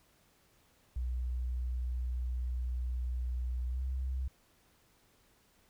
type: tone with pitch glide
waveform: sine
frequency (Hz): 61.7 to 64.88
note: B1 to C2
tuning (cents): -1 to -14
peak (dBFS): -32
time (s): 0.96-4.28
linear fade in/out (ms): 5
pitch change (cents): +87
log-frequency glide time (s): 3.7-3.81
effects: pink hiss -68 dBFS RMS until 5.69 s